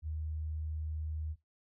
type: tone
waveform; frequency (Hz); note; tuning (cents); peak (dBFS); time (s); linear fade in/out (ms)
sine; 77.78; D#2; 0; -35; 0.02-1.36; 50
effects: noise-tail reverb RT60 0.2 s tail -19 dB re dry